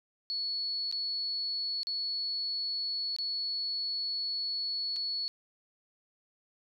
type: tone with dropouts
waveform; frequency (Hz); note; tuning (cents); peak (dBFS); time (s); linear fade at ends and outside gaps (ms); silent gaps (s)
sine; 4400; C#8; -14; -31; 0.3-5.28; 0; 0.914-0.925 / 1.832-1.87 / 3.164-3.186 / 4.961-4.965
effects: none